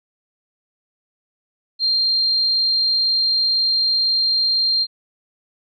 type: tone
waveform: sine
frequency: 4186 Hz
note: C8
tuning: in tune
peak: -15 dBFS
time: 1.79-4.87 s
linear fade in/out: 50 ms
effects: none